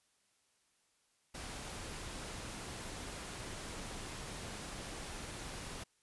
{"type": "noise", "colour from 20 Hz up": "pink", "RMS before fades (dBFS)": -45, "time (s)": [1.34, 5.84], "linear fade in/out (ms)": 10, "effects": ["white hiss -75 dBFS RMS until 6.02 s", "resampled to 24000 Hz"]}